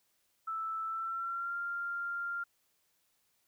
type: tone with pitch glide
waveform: sine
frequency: 1318.5 to 1392.9 Hz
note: E6 to F6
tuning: 0 to -5 cents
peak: -34 dBFS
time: 0.47-2.44 s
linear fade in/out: 10 ms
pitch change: +95 cents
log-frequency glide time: 0.85-1.57 s
effects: white hiss -75 dBFS RMS until 3.47 s